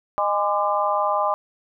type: harmonic tone with a mistuned harmonic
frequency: 204.8 Hz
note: G#3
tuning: 24 cents flat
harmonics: 3 / 4 / 5 / 6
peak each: -24 / -24 / -24 / -25 dBFS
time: 0.18-1.34 s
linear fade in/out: 0 ms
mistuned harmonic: 6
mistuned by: -56 cents
effects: none